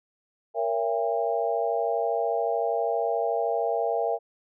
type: chord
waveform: sine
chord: A# diminished seventh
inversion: none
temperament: just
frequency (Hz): 466.2 / 559.4 / 671.3 / 805.5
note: A#4 / C#5 / E5 / G5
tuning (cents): 0 / +16 / +31 / +47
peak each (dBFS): -28 / -32 / -27 / -30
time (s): 0.54-4.19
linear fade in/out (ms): 50
effects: none